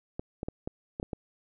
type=clicks; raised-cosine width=2 ms; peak=-20 dBFS; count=7; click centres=0.195 / 0.431 / 0.485 / 0.675 / 0.999 / 1.029 / 1.132 s; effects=none